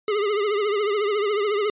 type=tone with vibrato; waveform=square; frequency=413.9 Hz; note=G#4; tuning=6 cents flat; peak=-21 dBFS; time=0.08-1.7 s; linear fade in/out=2 ms; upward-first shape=triangle; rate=14 Hz; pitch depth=98 cents each way; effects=resampled to 8000 Hz